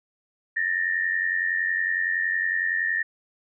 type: tone pair together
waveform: sine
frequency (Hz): 1773.9 / 1864.7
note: A6 / A#6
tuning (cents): +14 / 0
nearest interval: minor second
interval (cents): 86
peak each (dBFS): -25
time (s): 0.56-3.03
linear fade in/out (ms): 10
effects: none